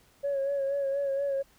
sine tone with vibrato, 554.4 Hz, C#5, in tune, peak -25 dBFS, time 0.23-1.43 s, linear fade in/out 20 ms, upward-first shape sine, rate 4.2 Hz, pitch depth 37 cents each way, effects tanh soft clip ceiling -23 dBFS + pink hiss -62 dBFS RMS until 1.58 s

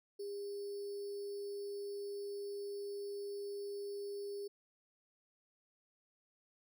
sine tone with sample-and-hold, 403.5 Hz, G#4, 50 cents flat, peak -40 dBFS, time 0.19-4.48 s, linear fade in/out 10 ms, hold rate 4900 Hz, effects none

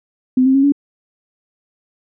sine tone with pitch steps, 256 / 264.5 / 272.9 / 284 Hz, C4 / C4 / C#4 / C#4, -38 / +19 / -27 / +42 cents, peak -9 dBFS, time 0.37-0.722 s, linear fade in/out 5 ms, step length 88 ms, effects none

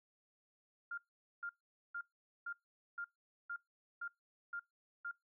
sine tone bursts, 1401 Hz, F6, 5 cents sharp, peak -40 dBFS, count 9, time 0.91-5.113 s, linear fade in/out 5 ms, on 67 ms, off 450 ms, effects noise-tail reverb RT60 0.2 s tail -24 dB re dry

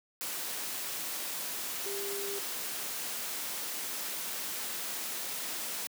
sine tone in noise, 399.2 Hz, G4, 32 cents sharp, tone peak -37 dBFS, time 1.86-2.39 s, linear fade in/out 0 ms, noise white, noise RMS -37 dBFS, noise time 0.21-5.87 s, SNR -3 dB, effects high-pass 200 Hz 12 dB/octave

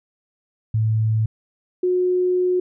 sine tone pair in turn, 110 / 363.2 Hz, A2 / F#4, 0 / -32 cents, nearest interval octave + major sixth, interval 2068 cents, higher second, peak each -16 dBFS, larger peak neither, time 0.74-1.26 / 1.83-2.6 s, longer second, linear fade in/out 5 ms, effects none

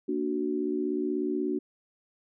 sine chord, Bb augmented, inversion none, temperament equal, 233.1 / 293.7 / 370 Hz, Bb3 / D4 / F#4, 0 / 0 / 0 cents, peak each -34 / -30 / -30 dBFS, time 0.08-1.59 s, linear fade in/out 10 ms, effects none

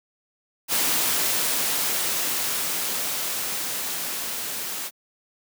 white noise with level ramp, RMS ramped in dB -22 to -31 dBFS, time 0.68-4.91 s, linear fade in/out 50 ms, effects high-pass 150 Hz 12 dB/octave

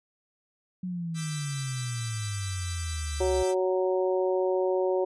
sine exponential sweep, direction down, 185 to 65.6 Hz, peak -30 dBFS, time 0.83-3.43 s, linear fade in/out 5 ms
5% pulse chord, E minor seventh, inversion third, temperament equal with one note detuned, 1178.7 / 1318.5 / 1568 / 1975.5 Hz, D6 / E6 / G6 / B6, +6 / 0 / 0 / 0 cents, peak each -30 dBFS, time 1.14-3.55 s, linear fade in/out 50 ms
harmonic tone, 185.7 Hz, F#3, 7 cents sharp, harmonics 2 / 3 / 4 / 5, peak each -25 / -28 / -36 / -37 dBFS, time 3.2-5.05 s, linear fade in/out 10 ms
effects resampled to 22050 Hz

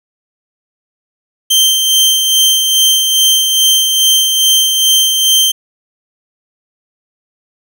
sawtooth tone with tremolo, 3136 Hz, G7, in tune, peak -3 dBFS, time 1.5-5.52 s, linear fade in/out 10 ms, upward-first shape sine, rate 2.4 Hz, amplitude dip 40%, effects none

